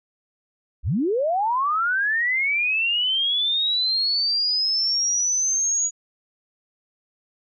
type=linear sweep; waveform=sine; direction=up; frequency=38.89 to 6800 Hz; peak=-19 dBFS; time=0.83-5.91 s; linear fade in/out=50 ms; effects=none